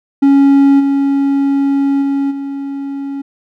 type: tone with level steps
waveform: triangle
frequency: 277.4 Hz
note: C#4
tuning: 1 cent sharp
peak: -3 / -8 / -10 / -17 dBFS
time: 0.22-3.22 s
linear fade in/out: 10 ms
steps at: 0.79 / 2.01 / 2.3 s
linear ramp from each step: 20 ms
effects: none